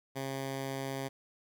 10% pulse tone, 135.2 Hz, C#3, 43 cents flat, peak -27 dBFS, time 0.15-1.09 s, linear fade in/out 20 ms, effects none

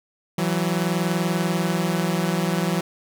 sawtooth tone pair together, 166.7 / 187.11 Hz, E3 / F#3, +20 / +20 cents, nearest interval major second, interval 200 cents, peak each -19 / -20 dBFS, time 0.38-2.81 s, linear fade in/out 5 ms, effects none

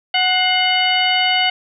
harmonic tone with a mistuned harmonic, 740 Hz, F#5, in tune, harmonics 1 / 2 / 3 / 4 / 5 / 6, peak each -19 / -25 / -19 / -17 / -29 / -28 dBFS, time 0.14-1.5 s, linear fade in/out 5 ms, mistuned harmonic 3, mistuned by -79 cents, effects none

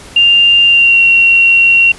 sine tone with pitch glide, 2794 to 2743 Hz, F7 to F7, 0 to -32 cents, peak -4 dBFS, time 0.16-1.92 s, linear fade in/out 5 ms, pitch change -32 cents, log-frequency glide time 0.65-1.01 s, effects pink hiss -34 dBFS RMS until 1.98 s + resampled to 24000 Hz

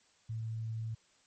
sine tone, 112 Hz, A2, 31 cents sharp, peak -35 dBFS, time 0.29-0.95 s, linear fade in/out 10 ms, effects white hiss -68 dBFS RMS until 1.26 s + MP3 32 kbps

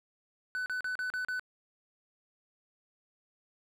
triangle tone bursts, 1500 Hz, F#6, 23 cents sharp, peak -30 dBFS, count 6, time 0.55-1.395 s, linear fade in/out 0 ms, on 110 ms, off 37 ms, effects none

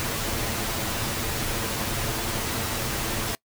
pink noise with comb filter, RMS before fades -28 dBFS, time 0-3.35 s, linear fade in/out 0 ms, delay 8.9 ms, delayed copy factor +0.5, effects noise-tail reverb RT60 0.1 s tail -24 dB re dry

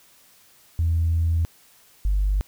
sine tone pair in turn, 82.8 / 49.23 Hz, E2 / G1, +8 / +8 cents, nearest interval major sixth, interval 900 cents, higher first, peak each -17 dBFS, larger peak neither, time 0.79-1.45 / 2.05-2.41 s, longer first, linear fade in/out 0 ms, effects tanh soft clip ceiling -14 dBFS + white hiss -55 dBFS RMS until 2.47 s

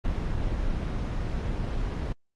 brown noise, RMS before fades -28 dBFS, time 0.04-2.13 s, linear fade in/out 10 ms, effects low-pass 5000 Hz 12 dB/octave + Opus 24 kbps

